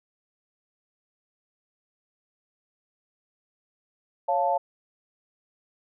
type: chord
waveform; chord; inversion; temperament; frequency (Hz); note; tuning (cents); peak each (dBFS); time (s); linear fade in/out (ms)
sine; Db augmented; none; equal; 554.4 / 698.5 / 880; Db5 / F5 / A5; 0 / 0 / 0; -27 / -25 / -25; 4.28-4.58; 10
effects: none